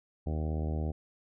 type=harmonic tone; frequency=77.7 Hz; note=D#2; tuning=2 cents flat; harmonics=1 / 2 / 3 / 4 / 5 / 6 / 7 / 8 / 9 / 10; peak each=-31 / -37 / -41 / -43 / -45 / -47 / -48 / -49 / -50 / -51 dBFS; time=0.26-0.92 s; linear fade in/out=10 ms; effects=none